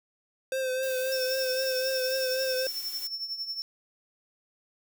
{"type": "tone with vibrato", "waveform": "square", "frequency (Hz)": 520, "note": "C5", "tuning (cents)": -11, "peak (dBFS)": -28, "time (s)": [0.52, 2.67], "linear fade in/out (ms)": 2, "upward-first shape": "triangle", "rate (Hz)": 3.8, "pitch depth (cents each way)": 38}
{"type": "noise", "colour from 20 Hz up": "blue", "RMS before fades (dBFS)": -41, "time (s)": [0.83, 3.07], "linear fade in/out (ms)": 0}
{"type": "tone with tremolo", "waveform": "triangle", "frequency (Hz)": 5400, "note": "E8", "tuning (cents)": 41, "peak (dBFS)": -28, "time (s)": [1.12, 3.62], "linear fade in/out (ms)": 0, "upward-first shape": "triangle", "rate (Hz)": 11, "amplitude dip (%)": 75}
{"effects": []}